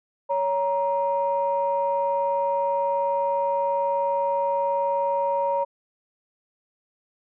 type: tone pair together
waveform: sine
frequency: 559 / 940.1 Hz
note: C#5 / A#5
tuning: +14 / +14 cents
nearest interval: major sixth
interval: 900 cents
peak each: -23 dBFS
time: 0.29-5.65 s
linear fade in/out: 20 ms
effects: tanh soft clip ceiling -13 dBFS